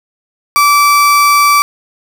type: tone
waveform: 35% pulse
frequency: 1160 Hz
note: D6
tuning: 22 cents flat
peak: -4 dBFS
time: 0.56-1.62 s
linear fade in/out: 0 ms
effects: none